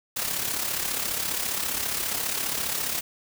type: noise with amplitude modulation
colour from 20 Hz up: white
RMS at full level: -26 dBFS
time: 0.16-3.01 s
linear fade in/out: 10 ms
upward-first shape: sine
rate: 34.8 Hz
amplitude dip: 55%
effects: none